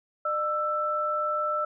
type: tone pair together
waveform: sine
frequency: 604 / 1326.5 Hz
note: D5 / E6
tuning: +48 / +10 cents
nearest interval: octave + major second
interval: 1362 cents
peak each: -30 / -26 dBFS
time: 0.25-1.65 s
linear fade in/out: 5 ms
effects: none